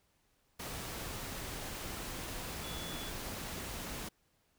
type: tone in noise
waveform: sine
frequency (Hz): 3424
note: A7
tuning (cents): -48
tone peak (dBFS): -47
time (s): 2.63-3.1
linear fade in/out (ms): 10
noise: pink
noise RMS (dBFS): -42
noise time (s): 0.59-4.09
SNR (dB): -8
effects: pink hiss -74 dBFS RMS until 4.58 s